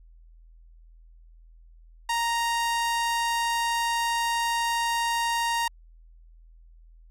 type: tone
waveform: sawtooth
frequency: 932.3 Hz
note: A#5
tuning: in tune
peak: -20 dBFS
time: 2.09-5.68 s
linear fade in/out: 5 ms
effects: added 41 Hz sine -49 dBFS peak until 7.1 s + low-pass 12000 Hz 12 dB/octave